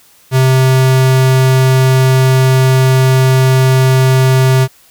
square tone, 130.81 Hz, C3, in tune, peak -7 dBFS, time 0.31-4.68 s, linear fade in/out 50 ms, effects white hiss -46 dBFS RMS until 4.9 s

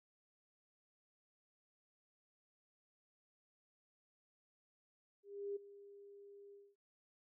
sine tone with ADSR envelope, 402.7 Hz, G4, 47 cents sharp, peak -38 dBFS, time 5.23-6.76 s, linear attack 330 ms, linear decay 12 ms, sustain -17 dB, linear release 230 ms, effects none

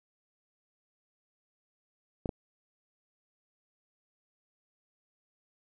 clicks, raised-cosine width 2 ms, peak -19 dBFS, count 2, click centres 2.258 / 2.292 s, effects none

